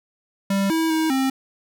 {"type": "tone with pitch steps", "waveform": "square", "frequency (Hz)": [196.6, 324.1, 318.5, 265.7], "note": ["G3", "E4", "D#4", "C4"], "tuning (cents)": [5, -29, 41, 27], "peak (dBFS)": -19, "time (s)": [0.5, 1.3], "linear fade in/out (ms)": 5, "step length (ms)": 200, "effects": []}